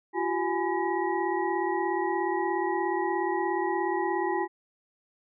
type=tone cluster; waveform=sine; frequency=343.6 / 380.5 / 835 / 1002 / 1913 Hz; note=F4 / F#4 / G#5 / B5 / A#6; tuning=-28 / +48 / +9 / +25 / +44 cents; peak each=-30 / -31 / -30 / -35 / -36 dBFS; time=0.13-4.48 s; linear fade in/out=50 ms; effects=none